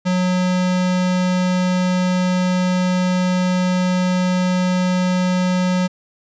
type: tone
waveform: square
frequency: 182.3 Hz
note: F#3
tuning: 25 cents flat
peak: -16 dBFS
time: 0.05-5.88 s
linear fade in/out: 20 ms
effects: resampled to 16000 Hz